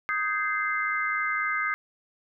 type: chord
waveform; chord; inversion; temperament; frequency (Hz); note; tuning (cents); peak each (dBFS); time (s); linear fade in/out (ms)
sine; Ab major seventh; second; just; 1245.9 / 1557.4 / 1661.2 / 2077; Eb6 / G6 / Ab6 / C7; +2 / -12 / 0 / -13; -29 / -31 / -35 / -29; 0.09-1.74; 0
effects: none